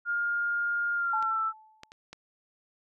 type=tone with pitch glide; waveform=sine; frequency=1412 to 1325.1 Hz; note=F6 to E6; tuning=+19 to +9 cents; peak=-26 dBFS; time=0.05-1.53 s; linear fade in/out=50 ms; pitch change=-110 cents; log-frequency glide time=0.94-1.42 s
type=tone with exponential decay; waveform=sine; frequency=870 Hz; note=A5; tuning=20 cents flat; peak=-28 dBFS; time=1.13-1.92 s; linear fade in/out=5 ms; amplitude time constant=170 ms
type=clicks; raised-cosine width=0.2 ms; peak=-27 / -25 / -29 / -26 dBFS; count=4; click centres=1.226 / 1.834 / 1.919 / 2.13 s
effects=none